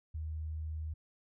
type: tone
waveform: sine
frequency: 78.3 Hz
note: D#2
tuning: 11 cents sharp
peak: -36 dBFS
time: 0.14-0.94 s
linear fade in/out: 10 ms
effects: none